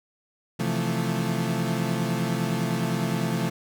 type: chord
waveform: 35% pulse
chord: F major seventh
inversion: second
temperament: equal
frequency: 130.81 / 164.81 / 174.61 / 220 Hz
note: C3 / E3 / F3 / A3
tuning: 0 / 0 / 0 / 0 cents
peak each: -28 dBFS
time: 0.59-3.5 s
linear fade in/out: 10 ms
effects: none